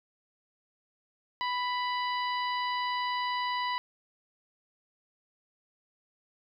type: harmonic tone with a mistuned harmonic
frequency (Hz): 990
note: B5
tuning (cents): +4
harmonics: 1 / 2 / 3 / 4 / 5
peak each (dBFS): -30 / -36 / -40 / -42 / -44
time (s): 1.41-3.78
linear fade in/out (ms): 0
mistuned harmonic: 5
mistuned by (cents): -41
effects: 11-bit